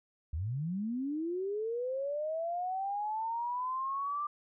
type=linear sweep; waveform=sine; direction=up; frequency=69.3 to 1188 Hz; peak=-32 dBFS; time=0.33-4.27 s; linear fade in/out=5 ms; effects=none